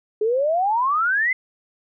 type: exponential sweep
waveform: sine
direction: up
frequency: 415.3 to 2093 Hz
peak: -17 dBFS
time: 0.21-1.33 s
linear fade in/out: 5 ms
effects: none